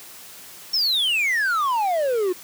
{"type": "exponential sweep", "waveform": "triangle", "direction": "down", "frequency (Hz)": [5530, 349.2], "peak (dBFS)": -17, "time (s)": [0.73, 2.33], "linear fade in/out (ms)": 10, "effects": ["white hiss -42 dBFS RMS until 2.43 s", "high-pass 100 Hz 12 dB/octave"]}